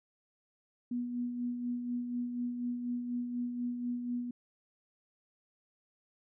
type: tone with tremolo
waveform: sine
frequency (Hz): 243.3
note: B3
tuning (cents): -26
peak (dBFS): -31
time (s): 0.91-4.31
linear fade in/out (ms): 5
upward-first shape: sine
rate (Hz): 4.1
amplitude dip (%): 45
effects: none